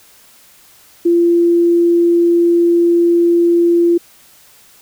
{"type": "tone", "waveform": "sine", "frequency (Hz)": 342.7, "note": "F4", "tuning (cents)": -33, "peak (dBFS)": -8, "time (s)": [1.05, 3.98], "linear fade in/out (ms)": 10, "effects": ["white hiss -46 dBFS RMS until 4.81 s"]}